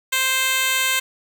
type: tone with high-pass filter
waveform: 10% pulse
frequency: 523.3 Hz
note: C5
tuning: in tune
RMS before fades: -20 dBFS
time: 0.12-1 s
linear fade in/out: 10 ms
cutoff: 1500 Hz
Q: 0.52
effects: none